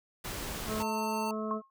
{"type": "noise", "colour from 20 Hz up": "pink", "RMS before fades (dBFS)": -38, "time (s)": [0.24, 0.83], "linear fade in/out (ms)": 10}
{"type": "harmonic tone", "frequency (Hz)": 216.5, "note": "A3", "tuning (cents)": -28, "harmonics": [1, 2, 3, 5, 6], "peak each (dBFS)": [-35, -38, -40, -42, -43], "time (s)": [0.66, 1.62], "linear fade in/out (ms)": 50}
{"type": "tone", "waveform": "square", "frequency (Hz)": 899, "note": "A5", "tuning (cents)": 37, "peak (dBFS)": -34, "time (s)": [0.8, 1.31], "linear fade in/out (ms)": 2}
{"type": "tone with exponential decay", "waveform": "sine", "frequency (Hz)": 1078, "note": "C#6", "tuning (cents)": -49, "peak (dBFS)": -28, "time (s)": [1.51, 1.7], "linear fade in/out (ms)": 1, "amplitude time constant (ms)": 40}
{"effects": []}